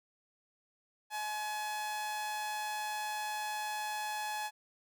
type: tone with amplitude modulation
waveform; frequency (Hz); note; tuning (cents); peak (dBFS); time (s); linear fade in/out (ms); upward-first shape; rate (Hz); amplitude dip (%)
sawtooth; 848; G#5; +36; -30; 1.1-4.51; 50; sine; 213; 35
effects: none